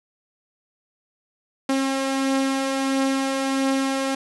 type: beating tone pair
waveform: sawtooth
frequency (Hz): 268 / 269.5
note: C4 / C#4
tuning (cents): +42 / -49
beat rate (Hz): 1.5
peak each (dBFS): -26 / -17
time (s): 1.69-4.15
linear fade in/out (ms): 5
effects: resampled to 24000 Hz + 7-bit